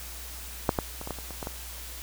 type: clicks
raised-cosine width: 1 ms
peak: -7 / -11 / -23 / -22 / -18 / -27 / -25 / -19 / -19 dBFS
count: 9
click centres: 0.692 / 0.788 / 1.014 / 1.074 / 1.107 / 1.187 / 1.307 / 1.428 / 1.471 s
effects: added 60 Hz sine -42 dBFS peak until 2.02 s + white hiss -42 dBFS RMS until 2.02 s